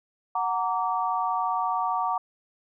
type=chord; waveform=sine; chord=Gb augmented; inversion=none; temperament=just; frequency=740 / 925 / 1156.2 Hz; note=Gb5 / Bb5 / D6; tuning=0 / -14 / -27 cents; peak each=-28 dBFS; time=0.35-2.18 s; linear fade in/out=5 ms; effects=none